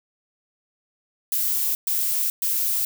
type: noise bursts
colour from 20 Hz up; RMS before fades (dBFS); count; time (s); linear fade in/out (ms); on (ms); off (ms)
violet; -23; 3; 1.32-2.85; 2; 430; 120
effects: none